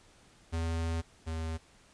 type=tone pair in turn; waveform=square; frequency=82.41 / 80.76 Hz; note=E2 / E2; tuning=0 / -35 cents; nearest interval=unison; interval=35 cents; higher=first; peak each=-31 / -34 dBFS; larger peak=first; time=0.52-1.02 / 1.26-1.58 s; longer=first; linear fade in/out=20 ms; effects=pink hiss -61 dBFS RMS until 1.93 s + resampled to 22050 Hz